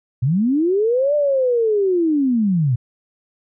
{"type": "linear two-way sweep", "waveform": "sine", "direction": "up then down", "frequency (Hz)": [113.9, 598, 113.9], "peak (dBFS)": -14, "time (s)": [0.22, 2.76], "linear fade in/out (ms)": 10, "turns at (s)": 1.15, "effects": []}